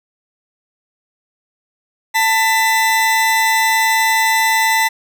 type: tone pair together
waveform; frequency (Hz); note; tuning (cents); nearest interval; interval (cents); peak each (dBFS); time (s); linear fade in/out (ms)
40% pulse; 890 / 1999.7; A5 / B6; +20 / +21; octave + major second; 1401; -14; 2.14-4.89; 20
effects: none